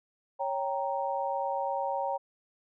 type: chord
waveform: sine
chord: G diminished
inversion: second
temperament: equal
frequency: 554.4 / 784 / 932.3 Hz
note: Db5 / G5 / Bb5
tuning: 0 / 0 / 0 cents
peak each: -33 dBFS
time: 0.39-2.18 s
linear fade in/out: 20 ms
effects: none